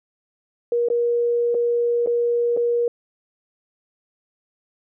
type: tone with dropouts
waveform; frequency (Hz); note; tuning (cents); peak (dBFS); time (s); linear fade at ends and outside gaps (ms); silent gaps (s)
sine; 475.3; A#4; +34; -17; 0.72-2.88; 2; 0.886-0.901 / 1.545-1.549 / 2.062-2.072 / 2.566-2.572
effects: none